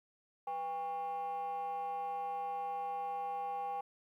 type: tone with frequency modulation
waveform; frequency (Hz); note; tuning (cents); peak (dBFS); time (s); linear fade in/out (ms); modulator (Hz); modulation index
sine; 803; G5; +41; -34; 0.47-3.81; 5; 309; 0.5
effects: tanh soft clip ceiling -34 dBFS + 12-bit